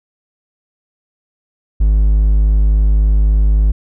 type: tone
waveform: triangle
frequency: 51.8 Hz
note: G#1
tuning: 4 cents flat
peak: -6 dBFS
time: 1.8-3.72 s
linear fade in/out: 10 ms
effects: none